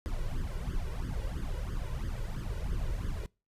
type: noise with flanger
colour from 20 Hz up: brown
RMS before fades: -34 dBFS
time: 0.06-3.26 s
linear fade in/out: 0 ms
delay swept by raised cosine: 0.6 to 2.1 ms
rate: 3 Hz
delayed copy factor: +0.95
effects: noise-tail reverb RT60 0.3 s tail -25 dB re dry + resampled to 32000 Hz